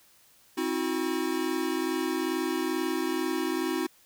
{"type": "tone cluster", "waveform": "square", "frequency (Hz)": [264.1, 322.4, 364.7], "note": ["C4", "E4", "F#4"], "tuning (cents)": [16, -38, -25], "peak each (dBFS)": [-34, -31, -32], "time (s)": [0.57, 3.87], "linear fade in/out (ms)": 10, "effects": ["white hiss -60 dBFS RMS until 4.05 s"]}